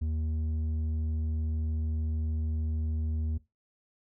square tone with low-pass filter, 78.3 Hz, D#2, 11 cents sharp, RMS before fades -31 dBFS, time 0.01-3.38 s, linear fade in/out 10 ms, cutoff 170 Hz, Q 1.4, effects noise-tail reverb RT60 0.2 s tail -17 dB re dry

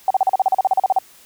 sine tone bursts, 763 Hz, G5, 47 cents flat, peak -11 dBFS, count 15, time 0.08-0.987 s, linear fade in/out 2 ms, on 25 ms, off 38 ms, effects white hiss -48 dBFS RMS until 1.25 s

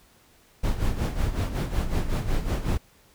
brown noise with tremolo, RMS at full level -22 dBFS, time 0.63-2.78 s, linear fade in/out 10 ms, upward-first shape sine, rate 5.4 Hz, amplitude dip 70%, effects pink hiss -58 dBFS RMS until 3.14 s

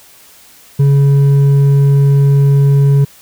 sine tone with hard clipping, 140 Hz, C#3, 18 cents sharp, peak -7 dBFS, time 0.79-3.05 s, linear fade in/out 10 ms, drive 4 dB, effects white hiss -42 dBFS RMS until 3.21 s

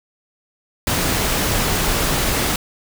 pink noise, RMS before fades -19 dBFS, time 0.87-2.56 s, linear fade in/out 2 ms, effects none

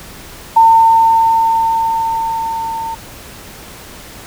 sine tone with level ramp, 905 Hz, A5, 48 cents sharp, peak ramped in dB -3 to -19 dBFS, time 0.56-2.95 s, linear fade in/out 10 ms, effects pink hiss -34 dBFS RMS until 4.26 s

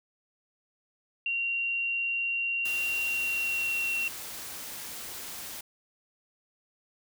sine tone with pitch glide, 2758 to 2731 Hz, F7 to F7, -22 to -39 cents, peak -27 dBFS, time 1.26-4.08 s, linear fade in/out 2 ms, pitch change -17 cents, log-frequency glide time 2.97-3.92 s
white noise, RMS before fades -40 dBFS, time 2.65-5.61 s, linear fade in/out 5 ms
effects none

